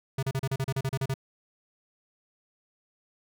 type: tone bursts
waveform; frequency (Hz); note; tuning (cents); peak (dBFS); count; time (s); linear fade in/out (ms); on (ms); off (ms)
square; 134; C3; +42; -27; 12; 0.18-1.141; 5; 48; 35
effects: none